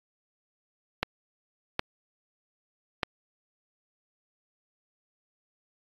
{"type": "clicks", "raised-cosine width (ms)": 0.3, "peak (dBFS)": -9, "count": 3, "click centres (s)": [1.03, 1.794, 3.032], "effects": ["AAC 32 kbps"]}